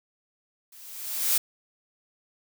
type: noise with level ramp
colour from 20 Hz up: blue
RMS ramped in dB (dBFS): -50 to -21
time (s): 0.72-1.38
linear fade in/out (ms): 5
effects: none